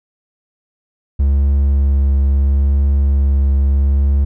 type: tone with vibrato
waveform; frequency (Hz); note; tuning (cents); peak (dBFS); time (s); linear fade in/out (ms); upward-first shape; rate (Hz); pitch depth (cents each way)
triangle; 69.3; C#2; 0; -8; 1.19-4.25; 10; triangle; 0.75; 16
effects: none